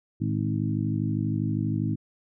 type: harmonic tone with a mistuned harmonic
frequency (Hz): 52.5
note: G#1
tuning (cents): +19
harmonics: 2 / 3 / 4 / 5 / 6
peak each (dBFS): -28 / -30 / -31 / -32 / -33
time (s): 0.2-1.96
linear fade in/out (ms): 20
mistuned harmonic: 2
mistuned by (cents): +81
effects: none